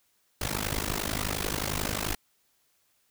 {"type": "noise with amplitude modulation", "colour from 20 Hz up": "pink", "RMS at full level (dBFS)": -27, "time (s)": [0.41, 2.15], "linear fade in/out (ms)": 5, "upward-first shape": "sine", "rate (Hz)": 51.4, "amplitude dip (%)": 95, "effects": ["white hiss -70 dBFS RMS until 3.1 s"]}